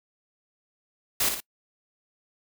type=noise with echo; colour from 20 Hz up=white; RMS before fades=-24 dBFS; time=1.2-1.29 s; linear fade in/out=5 ms; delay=57 ms; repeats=2; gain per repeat=-6 dB; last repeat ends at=1.404 s; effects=noise-tail reverb RT60 0.1 s tail -25 dB re dry